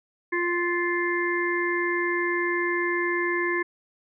harmonic tone, 349.2 Hz, F4, in tune, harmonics 1 / 3 / 5 / 6, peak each -26 / -31 / -28 / -30 dBFS, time 0.32-3.63 s, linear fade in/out 10 ms, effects none

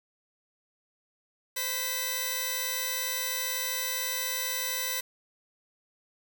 5% pulse tone pair together, 517 / 1975.8 Hz, C5 / B6, -21 / 0 cents, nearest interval octave + major seventh, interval 2321 cents, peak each -23 / -20 dBFS, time 1.56-5.01 s, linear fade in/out 10 ms, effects 9-bit

